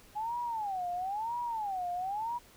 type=tone with vibrato; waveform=sine; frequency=825 Hz; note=G#5; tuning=12 cents flat; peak=-32 dBFS; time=0.15-2.39 s; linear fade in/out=20 ms; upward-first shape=sine; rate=1 Hz; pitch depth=270 cents each way; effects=pink hiss -58 dBFS RMS until 2.56 s